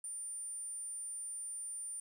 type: tone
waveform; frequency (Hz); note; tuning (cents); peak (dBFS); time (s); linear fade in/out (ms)
sine; 9180; D9; -40; -39; 0.04-2; 2
effects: tanh soft clip ceiling -37 dBFS + 11-bit